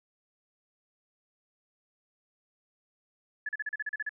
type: tone bursts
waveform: sine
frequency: 1712 Hz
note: A6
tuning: 48 cents flat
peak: -30 dBFS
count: 10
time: 3.46-4.093 s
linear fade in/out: 5 ms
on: 30 ms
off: 37 ms
effects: none